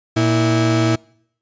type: tone pair together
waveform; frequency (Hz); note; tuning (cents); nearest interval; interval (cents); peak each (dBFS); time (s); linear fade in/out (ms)
35% pulse; 116.6 / 326; A#2 / E4; +1 / -19; octave + tritone; 1780; -15; 0.16-0.96; 10
effects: noise-tail reverb RT60 0.7 s tail -26 dB re dry + resampled to 16000 Hz